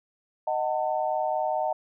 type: chord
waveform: sine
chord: D# diminished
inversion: none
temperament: just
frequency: 622.3 / 746.7 / 896 Hz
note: D#5 / F#5 / A5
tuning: 0 / +16 / +31 cents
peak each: -28 / -28 / -30 dBFS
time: 0.47-1.73 s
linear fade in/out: 5 ms
effects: none